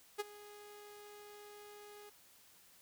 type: tone with ADSR envelope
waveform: sawtooth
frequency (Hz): 414.2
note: G#4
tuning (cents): -5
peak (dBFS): -30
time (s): 0.18-2.1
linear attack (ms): 21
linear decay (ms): 25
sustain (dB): -19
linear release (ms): 12
effects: white hiss -64 dBFS RMS until 2.81 s